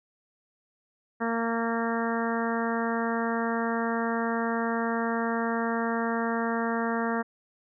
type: harmonic tone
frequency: 230 Hz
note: A#3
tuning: 23 cents flat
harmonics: 1 / 2 / 3 / 4 / 5 / 6 / 7 / 8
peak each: -29 / -32 / -34 / -35 / -36 / -37 / -37 / -38 dBFS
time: 1.2-7.23 s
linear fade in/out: 20 ms
effects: none